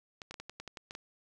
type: clicks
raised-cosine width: 0.2 ms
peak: -26 dBFS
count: 10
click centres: 0.218 / 0.31 / 0.342 / 0.4 / 0.496 / 0.6 / 0.677 / 0.772 / 0.909 / 0.951 s
effects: none